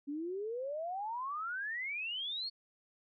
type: exponential sweep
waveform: sine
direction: up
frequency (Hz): 277.2 to 4435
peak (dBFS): -36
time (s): 0.07-2.5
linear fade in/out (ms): 20
effects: none